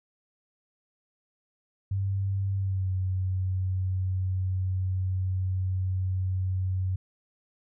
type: tone with pitch glide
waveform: sine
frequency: 97.6 to 93.35 Hz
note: G2 to F#2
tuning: -7 to +16 cents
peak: -25 dBFS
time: 1.91-6.96 s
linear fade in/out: 5 ms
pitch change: -77 cents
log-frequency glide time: 2.56-2.91 s
effects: none